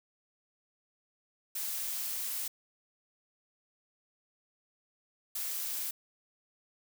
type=noise bursts at uneven times; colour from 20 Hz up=blue; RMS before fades=-36 dBFS; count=2; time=1.55-2.48 / 5.35-5.91 s; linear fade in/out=5 ms; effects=none